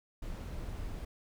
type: noise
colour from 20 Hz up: brown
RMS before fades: -40 dBFS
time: 0.22-1.05 s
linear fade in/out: 5 ms
effects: none